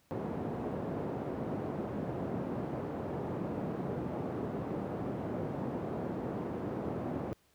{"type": "band-pass noise", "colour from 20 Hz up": "pink", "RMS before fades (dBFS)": -37, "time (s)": [0.11, 7.33], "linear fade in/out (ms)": 0, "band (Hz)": [140, 600], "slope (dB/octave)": 12, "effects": ["pink hiss -69 dBFS RMS until 7.54 s", "high-pass 60 Hz 12 dB/octave"]}